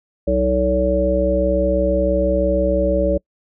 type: harmonic tone with a mistuned harmonic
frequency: 63 Hz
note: B1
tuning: 35 cents sharp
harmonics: 1 / 3 / 5 / 7 / 9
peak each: -21 / -24 / -23 / -24 / -17 dBFS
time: 0.27-3.18 s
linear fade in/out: 10 ms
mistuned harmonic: 5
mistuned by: +18 cents
effects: noise-tail reverb RT60 0.1 s tail -26 dB re dry